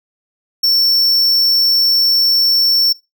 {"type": "tone", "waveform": "square", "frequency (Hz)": 5430, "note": "F8", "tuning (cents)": -50, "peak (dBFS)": -10, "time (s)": [0.63, 2.93], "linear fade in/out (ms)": 10, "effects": ["noise-tail reverb RT60 0.2 s tail -18 dB re dry"]}